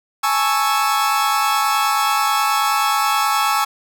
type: chord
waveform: 40% pulse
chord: A major seventh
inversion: third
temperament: equal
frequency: 830.6 / 880 / 1108.7 / 1318.5 Hz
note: G#5 / A5 / C#6 / E6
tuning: 0 / 0 / 0 / 0 cents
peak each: -20 / -24 / -20 / -19 dBFS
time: 0.23-3.65 s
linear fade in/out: 10 ms
effects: none